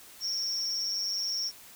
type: tone with amplitude modulation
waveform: triangle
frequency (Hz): 5490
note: F8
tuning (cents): -31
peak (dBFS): -24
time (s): 0.2-1.52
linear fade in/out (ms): 50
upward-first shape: sine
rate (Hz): 201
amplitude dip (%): 90
effects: white hiss -51 dBFS RMS until 1.75 s